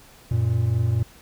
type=tone pair together; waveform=triangle; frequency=92.5 / 116.54 Hz; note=F#2 / A#2; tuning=0 / 0 cents; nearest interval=major third; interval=400 cents; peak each=-22 / -18 dBFS; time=0.31-1.03 s; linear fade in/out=5 ms; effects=pink hiss -50 dBFS RMS until 1.21 s